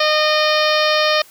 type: harmonic tone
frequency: 612 Hz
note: D#5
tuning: 29 cents flat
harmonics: 1 / 2 / 3 / 4 / 5 / 6 / 7 / 8 / 9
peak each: -17 / -20 / -22 / -23 / -24 / -25 / -25 / -26 / -27 dBFS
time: 0-1.22 s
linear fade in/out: 5 ms
effects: white hiss -46 dBFS RMS until 1.3 s